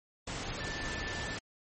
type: tone in noise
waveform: sine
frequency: 1764 Hz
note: A6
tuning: 4 cents sharp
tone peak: -40 dBFS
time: 0.6-1.36 s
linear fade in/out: 5 ms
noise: pink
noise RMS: -38 dBFS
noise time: 0.27-1.39 s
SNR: -5 dB
effects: MP3 32 kbps